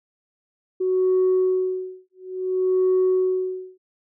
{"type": "tone with tremolo", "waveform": "sine", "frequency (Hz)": 371.5, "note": "F#4", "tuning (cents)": 7, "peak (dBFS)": -14, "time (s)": [0.8, 3.78], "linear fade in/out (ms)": 10, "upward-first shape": "sine", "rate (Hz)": 0.58, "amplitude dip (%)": 100, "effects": ["tanh soft clip ceiling -13 dBFS"]}